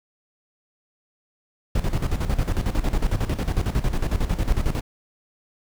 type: noise with tremolo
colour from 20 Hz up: brown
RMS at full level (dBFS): -20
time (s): 1.75-4.81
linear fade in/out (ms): 5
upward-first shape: square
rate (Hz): 11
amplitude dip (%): 70
effects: none